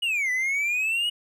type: exponential two-way sweep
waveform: triangle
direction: down then up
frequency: 2936 to 1975.5 to 2936 Hz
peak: -21 dBFS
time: 0.02-1.1 s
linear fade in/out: 10 ms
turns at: 0.31 s
effects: none